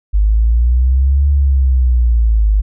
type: linear two-way sweep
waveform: sine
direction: up then down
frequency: 49.94 to 71.6 to 49.94 Hz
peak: -8 dBFS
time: 0.13-2.62 s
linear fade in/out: 20 ms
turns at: 1.29 s
effects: none